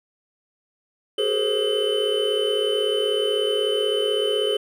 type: tone cluster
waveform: triangle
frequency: 388 / 424.1 / 480 / 531 / 3037 Hz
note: G4 / G#4 / B4 / C5 / F#7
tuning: -18 / +36 / -49 / +25 / +44 cents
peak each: -27 / -21 / -29 / -25 / -24 dBFS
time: 1.18-4.57 s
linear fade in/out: 5 ms
effects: none